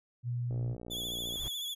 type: tone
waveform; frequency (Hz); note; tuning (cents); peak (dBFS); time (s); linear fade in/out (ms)
sine; 121.1; B2; -34; -31; 0.23-0.77; 50
type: click train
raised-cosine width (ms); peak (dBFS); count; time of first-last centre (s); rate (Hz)
2; -31; 51; 0.51-1.357; 59
type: tone with vibrato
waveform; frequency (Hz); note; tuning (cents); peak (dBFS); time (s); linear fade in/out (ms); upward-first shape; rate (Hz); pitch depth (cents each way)
40% pulse; 3416; G#7; +48; -34; 0.9-1.75; 20; sine; 14; 55
type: noise with exponential growth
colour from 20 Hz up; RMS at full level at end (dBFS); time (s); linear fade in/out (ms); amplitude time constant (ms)
brown; -39; 1.09-1.48; 0; 84
effects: none